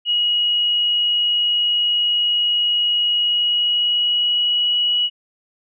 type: tone with pitch glide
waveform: sine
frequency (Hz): 2900 to 2924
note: F#7 to F#7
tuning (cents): -35 to -21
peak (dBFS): -15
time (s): 0.05-5.1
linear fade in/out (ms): 50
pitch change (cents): +14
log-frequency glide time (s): 3.21-4.82
effects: none